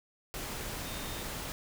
sine tone in noise, 3658 Hz, A#7, 33 cents flat, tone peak -49 dBFS, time 0.85-1.22 s, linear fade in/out 0 ms, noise pink, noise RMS -39 dBFS, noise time 0.34-1.52 s, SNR -13 dB, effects none

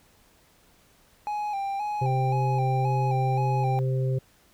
triangle tone with vibrato, 813 Hz, G#5, 37 cents flat, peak -25 dBFS, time 1.27-3.79 s, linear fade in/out 0 ms, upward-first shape square, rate 1.9 Hz, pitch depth 49 cents each way
harmonic tone, 130.81 Hz, C3, in tune, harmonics 1 / 3 / 4, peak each -23 / -33 / -35 dBFS, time 2.01-4.19 s, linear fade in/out 10 ms
effects pink hiss -60 dBFS RMS until 4.53 s

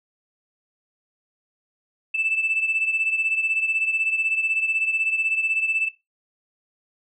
sine beating tone pair, 2637 / 2653 Hz, E7 / E7, 0 / +10 cents, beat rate 16 Hz, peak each -21 / -26 dBFS, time 2.14-5.89 s, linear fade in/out 10 ms, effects noise-tail reverb RT60 0.2 s tail -17 dB re dry + tanh soft clip ceiling -14 dBFS

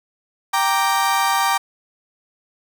35% pulse chord, G minor, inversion none, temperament equal, 784 / 932.3 / 1174.7 Hz, G5 / Bb5 / D6, 0 / 0 / 0 cents, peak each -19 dBFS, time 0.53-1.58 s, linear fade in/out 10 ms, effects none

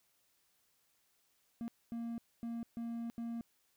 triangle tone bursts at uneven times, 232.6 Hz, A#3, 4 cents flat, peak -36 dBFS, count 5, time 1.61-1.68 / 1.92-2.18 / 2.43-2.63 / 2.77-3.1 / 3.18-3.41 s, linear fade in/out 0 ms, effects white hiss -75 dBFS RMS until 3.76 s

